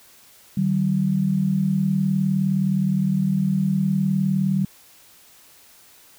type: tone pair together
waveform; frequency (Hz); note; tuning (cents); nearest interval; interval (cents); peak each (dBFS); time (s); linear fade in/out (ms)
sine; 152 / 191.51; D#3 / G3; -40 / -40; major third; 400; -23 / -19; 0.57-4.65; 5
effects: white hiss -51 dBFS RMS until 6.18 s